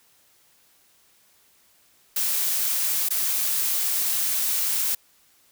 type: noise with dropouts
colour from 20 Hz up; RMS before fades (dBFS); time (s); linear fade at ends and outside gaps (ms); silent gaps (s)
blue; -24; 2.16-4.95; 5; 3.088-3.105
effects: white hiss -60 dBFS RMS until 5.51 s